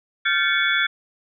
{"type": "tone cluster", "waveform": "sine", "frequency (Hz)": [1394, 1544, 1744, 2229, 3432], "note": ["F6", "G6", "A6", "C#7", "A7"], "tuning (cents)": [-4, -27, -16, 9, -44], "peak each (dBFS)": -24, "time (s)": [0.25, 0.87], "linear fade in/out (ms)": 10, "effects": []}